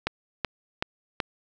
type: click train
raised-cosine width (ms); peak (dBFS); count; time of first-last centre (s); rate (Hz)
0.3; -9; 4; 0.07-1.202; 2.65
effects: none